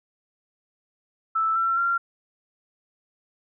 sine tone with pitch steps, 1318.5 / 1348.5 / 1379.3 Hz, E6 / E6 / F6, 0 / +39 / -22 cents, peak -20 dBFS, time 1.35-1.98 s, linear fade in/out 10 ms, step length 210 ms, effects none

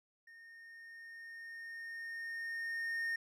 triangle tone with level ramp, 1836 Hz, A#6, 27 cents flat, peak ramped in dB -53 to -32 dBFS, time 0.27-3.16 s, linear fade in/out 5 ms, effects none

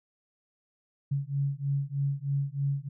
sine beating tone pair, 138.3 / 141.5 Hz, C#3 / C#3, -4 / +36 cents, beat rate 3.2 Hz, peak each -30 dBFS, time 1.11-2.89 s, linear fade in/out 10 ms, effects none

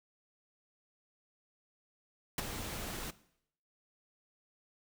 pink noise with ADSR envelope, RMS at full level -31 dBFS, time 2.38-3.11 s, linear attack 3 ms, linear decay 21 ms, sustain -10 dB, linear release 10 ms, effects noise-tail reverb RT60 0.7 s tail -18 dB re dry

